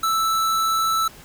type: tone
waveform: square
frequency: 1318.5 Hz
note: E6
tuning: in tune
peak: -19 dBFS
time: 0.03-1.08 s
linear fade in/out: 5 ms
effects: pink hiss -45 dBFS RMS until 1.24 s